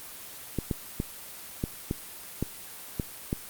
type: clicks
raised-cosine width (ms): 3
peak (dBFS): -14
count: 8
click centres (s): 0.587 / 0.712 / 1.001 / 1.639 / 1.911 / 2.426 / 2.998 / 3.329
effects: white hiss -43 dBFS RMS until 3.49 s + Opus 24 kbps